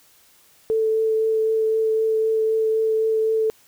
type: tone with vibrato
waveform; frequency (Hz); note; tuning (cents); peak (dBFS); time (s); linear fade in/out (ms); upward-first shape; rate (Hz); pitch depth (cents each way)
sine; 441.3; A4; +5; -17; 0.7-3.5; 0; triangle; 3.9; 11
effects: white hiss -55 dBFS RMS until 3.67 s